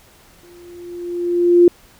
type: tone with exponential growth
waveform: sine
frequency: 349.2 Hz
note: F4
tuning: in tune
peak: -4 dBFS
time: 0.43-1.68 s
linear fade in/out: 2 ms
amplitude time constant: 270 ms
effects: pink hiss -49 dBFS RMS until 1.99 s